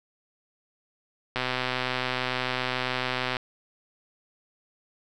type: click train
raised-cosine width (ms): 0.3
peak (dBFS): -11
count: 256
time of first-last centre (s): 1.36-3.368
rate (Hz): 127
effects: none